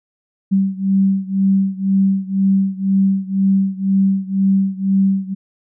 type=beating tone pair; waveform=sine; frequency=193.1 / 195.1 Hz; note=G3 / G3; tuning=-26 / -8 cents; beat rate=2 Hz; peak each=-15 / -17 dBFS; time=0.51-5.35 s; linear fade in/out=20 ms; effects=none